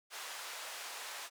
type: band-pass noise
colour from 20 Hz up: pink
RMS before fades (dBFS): -45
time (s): 0.1-1.3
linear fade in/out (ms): 50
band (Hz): 810 to 11000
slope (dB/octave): 12
effects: high-pass 400 Hz 12 dB/octave